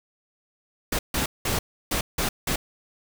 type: noise bursts at uneven times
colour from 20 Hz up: pink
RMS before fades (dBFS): -25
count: 6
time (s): 0.92-0.99 / 1.14-1.26 / 1.45-1.59 / 1.91-2.01 / 2.18-2.29 / 2.47-2.56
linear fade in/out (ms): 5
effects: none